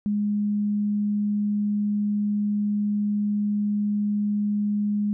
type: tone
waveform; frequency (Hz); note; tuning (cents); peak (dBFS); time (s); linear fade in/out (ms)
sine; 207; G#3; -5; -21; 0.06-5.13; 0
effects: none